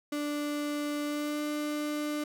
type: tone with pitch glide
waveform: 35% pulse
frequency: 293.7 to 298 Hz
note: D4 to D4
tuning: 0 to +25 cents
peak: -29 dBFS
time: 0.12-2.24 s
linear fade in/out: 5 ms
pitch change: +25 cents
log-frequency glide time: 1.05-1.42 s
effects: none